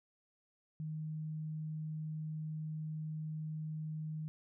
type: tone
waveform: sine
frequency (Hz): 155.56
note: D#3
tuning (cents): 0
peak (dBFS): -38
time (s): 0.8-4.28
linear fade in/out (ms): 0
effects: none